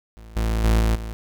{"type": "tone with level steps", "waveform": "40% pulse", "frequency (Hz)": 55.4, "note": "A1", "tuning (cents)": 13, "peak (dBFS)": [-39, -19, -14, -16, -28], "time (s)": [0.17, 1.13], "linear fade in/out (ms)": 0, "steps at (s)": [0.36, 0.64, 0.8, 0.95], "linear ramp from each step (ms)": 5, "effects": []}